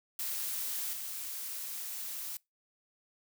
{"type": "noise with level steps", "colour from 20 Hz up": "blue", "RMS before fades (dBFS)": [-36, -40], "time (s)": [0.19, 2.37], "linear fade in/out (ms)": 2, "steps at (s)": 0.93, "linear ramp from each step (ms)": 5, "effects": ["noise-tail reverb RT60 0.2 s tail -24 dB re dry"]}